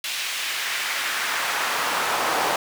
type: noise with high-pass filter sweep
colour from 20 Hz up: brown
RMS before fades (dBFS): -25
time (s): 0.04-2.56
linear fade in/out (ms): 2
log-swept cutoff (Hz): 2900 to 740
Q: 1.2
effects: none